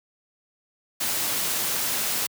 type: noise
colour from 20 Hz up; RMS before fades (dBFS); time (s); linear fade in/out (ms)
white; -26; 1-2.27; 10
effects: high-pass 100 Hz 12 dB/octave